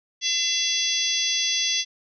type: harmonic tone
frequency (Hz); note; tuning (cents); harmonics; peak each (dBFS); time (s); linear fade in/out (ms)
677; E5; +46; 3 / 4 / 5 / 6 / 7 / 8 / 9; -33 / -31 / -25 / -34 / -29 / -33 / -27; 0.21-1.85; 50
effects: none